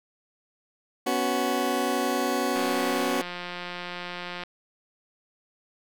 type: chord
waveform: 20% pulse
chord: B suspended second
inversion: none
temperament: just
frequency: 246.9 / 277.8 / 370.4 Hz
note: B3 / C#4 / F#4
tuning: 0 / +4 / +2 cents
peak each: -24 dBFS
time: 1.06-3.22 s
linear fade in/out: 10 ms
type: click train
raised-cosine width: 0.3 ms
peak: -19 dBFS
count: 333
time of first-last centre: 2.56-4.436 s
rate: 177 Hz
effects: none